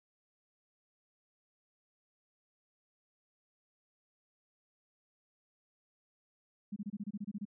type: tone bursts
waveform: sine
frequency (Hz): 204.9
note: G#3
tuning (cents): -23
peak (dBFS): -36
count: 11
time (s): 6.72-7.453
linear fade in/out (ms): 10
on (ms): 43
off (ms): 26
effects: none